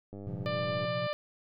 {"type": "click train", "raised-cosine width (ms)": 2, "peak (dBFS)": -31, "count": 73, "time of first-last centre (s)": [0.13, 0.85], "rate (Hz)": 100}
{"type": "chord", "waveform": "triangle", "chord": "Bb suspended second", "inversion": "none", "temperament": "equal", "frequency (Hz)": [116.54, 130.81, 174.61], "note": ["Bb2", "C3", "F3"], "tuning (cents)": [0, 0, 0], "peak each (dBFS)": -38, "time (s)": [0.27, 1.07], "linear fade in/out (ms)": 0}
{"type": "harmonic tone", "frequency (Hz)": 594, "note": "D5", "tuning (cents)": 20, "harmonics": [1, 2, 3, 4, 5, 6, 7, 8], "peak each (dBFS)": [-32, -38, -42, -44, -46, -48, -49, -50], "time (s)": [0.46, 1.13], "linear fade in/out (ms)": 0}
{"effects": []}